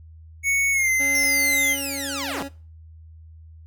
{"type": "tone with pitch glide", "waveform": "square", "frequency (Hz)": [2217, 2069], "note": ["C#7", "C7"], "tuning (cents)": [0, -20], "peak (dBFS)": -19, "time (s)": [0.43, 1.77], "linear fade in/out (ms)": 50, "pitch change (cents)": -120, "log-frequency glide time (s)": [0.72, 0.9]}
{"type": "tone", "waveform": "25% pulse", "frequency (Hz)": 277.2, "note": "C#4", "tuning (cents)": 0, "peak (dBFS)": -27, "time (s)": [0.99, 2.49], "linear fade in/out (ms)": 20}
{"type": "linear sweep", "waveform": "10% pulse", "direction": "down", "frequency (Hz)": [5650, 131.2], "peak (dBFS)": -19, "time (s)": [1.15, 2.43], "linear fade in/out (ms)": 0}
{"effects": ["noise-tail reverb RT60 0.4 s tail -21 dB re dry", "added 80 Hz sine -42 dBFS peak until 3.66 s"]}